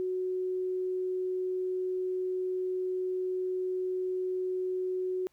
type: tone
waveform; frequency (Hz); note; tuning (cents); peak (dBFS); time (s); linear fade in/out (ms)
sine; 369.4; F#4; -3; -29; 0-5.27; 0
effects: pink hiss -71 dBFS RMS until 5.32 s